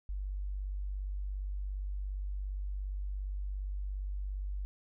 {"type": "tone", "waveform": "sine", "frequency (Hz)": 48.65, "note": "G1", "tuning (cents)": -12, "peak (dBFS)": -34, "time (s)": [0.09, 4.65], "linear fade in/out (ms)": 0, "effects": []}